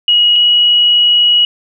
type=tone pair in turn; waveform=sine; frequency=2900 / 2912 Hz; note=F#7 / F#7; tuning=-35 / -28 cents; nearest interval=unison; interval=7 cents; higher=second; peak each=-6 dBFS; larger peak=neither; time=0.08-0.36 / 0.36-1.45 s; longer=second; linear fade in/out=2 ms; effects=none